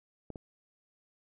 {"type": "clicks", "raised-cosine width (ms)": 2, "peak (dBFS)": [-28, -29], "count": 2, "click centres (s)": [0.303, 0.358], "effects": []}